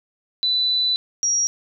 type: tone pair in turn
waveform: sine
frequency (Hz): 3986 / 5680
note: B7 / F8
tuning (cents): +15 / +28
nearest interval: tritone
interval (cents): 613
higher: second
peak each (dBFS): -17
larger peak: neither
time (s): 0.43-0.96 / 1.23-1.47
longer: first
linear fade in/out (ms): 0
effects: none